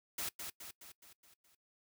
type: noise with echo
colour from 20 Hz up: white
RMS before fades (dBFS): -39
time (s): 0.18-0.29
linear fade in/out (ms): 5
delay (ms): 210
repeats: 6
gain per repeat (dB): -5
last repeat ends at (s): 1.55
effects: noise-tail reverb RT60 0.1 s tail -21 dB re dry